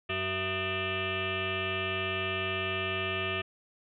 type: tone with frequency modulation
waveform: sine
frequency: 1514 Hz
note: F#6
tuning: 39 cents sharp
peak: -29 dBFS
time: 0.09-3.42 s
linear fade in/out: 10 ms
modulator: 284 Hz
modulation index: 5.3
effects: none